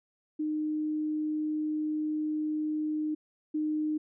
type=tone pair in turn; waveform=sine; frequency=306.4 / 306.4 Hz; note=D#4 / D#4; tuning=-27 / -27 cents; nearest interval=unison; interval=0 cents; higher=neither; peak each=-28 / -27 dBFS; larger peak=second; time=0.39-3.15 / 3.54-3.98 s; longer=first; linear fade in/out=10 ms; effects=none